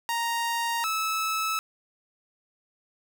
sawtooth tone pair in turn, 932.3 / 1303.8 Hz, A#5 / E6, 0 / -19 cents, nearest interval tritone, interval 581 cents, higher second, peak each -22 dBFS, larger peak neither, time 0.09-0.84 / 0.84-1.59 s, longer neither, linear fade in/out 0 ms, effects none

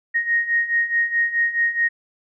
sine beating tone pair, 1864.7 / 1869.4 Hz, A#6 / A#6, 0 / +4 cents, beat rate 4.7 Hz, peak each -23 / -19 dBFS, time 0.14-1.89 s, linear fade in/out 20 ms, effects none

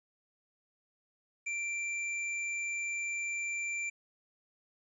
square tone, 2355 Hz, D7, 4 cents sharp, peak -34 dBFS, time 1.46-3.9 s, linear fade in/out 10 ms, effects resampled to 22050 Hz + 12-bit

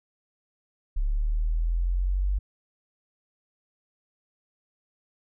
sine linear sweep, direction up, 34.65 to 49 Hz, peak -22 dBFS, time 0.96-2.39 s, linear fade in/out 10 ms, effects none

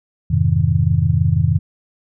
sine chord, F minor seventh, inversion none, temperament just, 87.31 / 104.77 / 130.96 / 157.15 Hz, F2 / Ab2 / C3 / Eb3, 0 / +16 / +2 / +18 cents, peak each -18 dBFS, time 0.3-1.59 s, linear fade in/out 10 ms, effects none

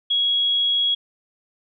sine tone, 3322 Hz, G#7, in tune, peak -17 dBFS, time 0.1-0.95 s, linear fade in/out 10 ms, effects none

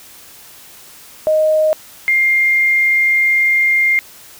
sine tone pair in turn, 622.3 / 2113 Hz, D#5 / C7, 0 / +16 cents, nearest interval octave + major sixth, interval 2116 cents, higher second, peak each -10 dBFS, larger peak neither, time 1.27-1.73 / 2.08-3.99 s, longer second, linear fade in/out 0 ms, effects white hiss -40 dBFS RMS until 4.39 s

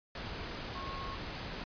sine tone in noise, 1089 Hz, C#6, 31 cents flat, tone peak -42 dBFS, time 0.75-1.15 s, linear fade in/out 2 ms, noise pink, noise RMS -41 dBFS, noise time 0.15-1.64 s, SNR -4 dB, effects resampled to 11025 Hz

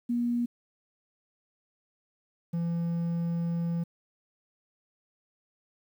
sine / triangle tone pair in turn, 239.3 / 169.21 Hz, A#3 / E3, +46 / +46 cents, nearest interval tritone, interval 600 cents, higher first, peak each -25 dBFS, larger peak neither, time 0.09-0.46 / 2.53-3.84 s, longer second, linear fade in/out 10 ms, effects 10-bit

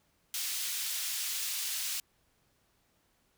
pink high-pass noise, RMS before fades -35 dBFS, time 0.34-2 s, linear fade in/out 2 ms, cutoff 3400 Hz, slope 12 dB/octave, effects pink hiss -72 dBFS RMS until 3.37 s

